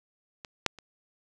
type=clicks; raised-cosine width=0.2 ms; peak=-23 / -6 / -29 dBFS; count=3; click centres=0.448 / 0.663 / 0.787 s; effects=none